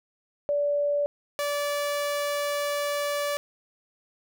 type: tone pair in turn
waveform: sine / sawtooth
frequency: 579 / 579 Hz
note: D5 / D5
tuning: -25 / -25 cents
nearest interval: unison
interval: 0 cents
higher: neither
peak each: -22 dBFS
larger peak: neither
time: 0.49-1.06 / 1.39-3.37 s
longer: second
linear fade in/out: 0 ms
effects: none